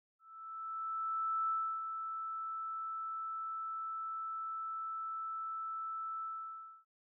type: tone with ADSR envelope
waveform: sine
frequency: 1318.5 Hz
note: E6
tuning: in tune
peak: -31 dBFS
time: 0.19-6.85 s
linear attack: 1300 ms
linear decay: 320 ms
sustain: -7 dB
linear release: 620 ms
effects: none